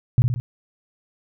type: tone with echo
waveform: sine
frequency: 122.2 Hz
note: B2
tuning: 18 cents flat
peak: -10 dBFS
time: 0.18-0.22 s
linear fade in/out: 0 ms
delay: 60 ms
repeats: 3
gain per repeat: -5 dB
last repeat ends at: 0.4 s
effects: none